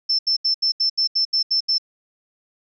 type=tone bursts; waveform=sine; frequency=5320 Hz; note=E8; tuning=15 cents sharp; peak=-16 dBFS; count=10; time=0.09-1.783 s; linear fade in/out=10 ms; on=100 ms; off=77 ms; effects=none